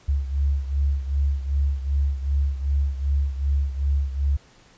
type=beating tone pair; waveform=sine; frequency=69.3 / 71.9 Hz; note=C#2 / D2; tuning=0 / -36 cents; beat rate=2.6 Hz; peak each=-21 / -26 dBFS; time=0.08-4.37 s; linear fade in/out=10 ms; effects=pink hiss -54 dBFS RMS until 4.77 s + resampled to 16000 Hz